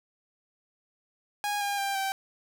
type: tone with pitch steps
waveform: sawtooth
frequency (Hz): 823 / 807.5 / 792.2 / 777.3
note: G#5 / G#5 / G5 / G5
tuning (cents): -16 / -49 / +18 / -15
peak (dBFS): -24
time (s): 1.44-2.12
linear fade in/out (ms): 0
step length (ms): 170
effects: none